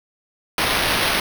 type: noise with sample-and-hold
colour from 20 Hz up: white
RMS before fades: -20 dBFS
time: 0.58-1.2 s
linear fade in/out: 2 ms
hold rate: 7350 Hz
effects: none